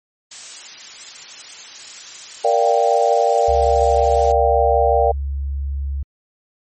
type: noise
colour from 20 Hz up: blue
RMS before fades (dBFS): -30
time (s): 0.31-4.32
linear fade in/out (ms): 5
type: chord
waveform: sine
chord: G minor seventh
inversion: first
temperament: equal with one note detuned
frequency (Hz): 466.2 / 585.6 / 698.5 / 784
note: Bb4 / D5 / F5 / G5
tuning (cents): 0 / -5 / 0 / 0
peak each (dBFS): -18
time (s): 2.44-5.12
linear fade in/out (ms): 10
type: tone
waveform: sine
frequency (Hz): 69.3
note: C#2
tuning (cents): 0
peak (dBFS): -20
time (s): 3.48-6.03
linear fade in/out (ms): 5
effects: MP3 32 kbps